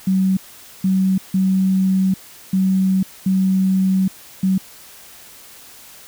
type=tone bursts at uneven times; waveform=sine; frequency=189.6 Hz; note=F#3; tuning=43 cents sharp; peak=-13 dBFS; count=6; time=0.07-0.37 / 0.84-1.18 / 1.34-2.14 / 2.53-3.03 / 3.26-4.08 / 4.43-4.58 s; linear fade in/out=5 ms; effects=white hiss -42 dBFS RMS until 6.07 s